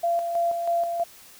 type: tone with tremolo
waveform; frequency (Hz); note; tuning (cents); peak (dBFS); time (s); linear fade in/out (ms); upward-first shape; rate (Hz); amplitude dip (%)
sine; 684; F5; -36; -20; 0.03-1.04; 10; square; 3.1; 45
effects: white hiss -49 dBFS RMS until 1.39 s